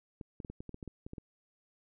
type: clicks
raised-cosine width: 3 ms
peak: -30 dBFS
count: 12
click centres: 0.212 / 0.402 / 0.448 / 0.5 / 0.605 / 0.693 / 0.744 / 0.828 / 0.877 / 1.065 / 1.134 / 1.182 s
effects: none